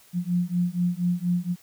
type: beating tone pair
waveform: sine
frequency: 174.61 / 178.81 Hz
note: F3 / F3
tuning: 0 / +41 cents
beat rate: 4.2 Hz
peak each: -25 / -25 dBFS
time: 0.13-1.56 s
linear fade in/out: 50 ms
effects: white hiss -55 dBFS RMS until 1.62 s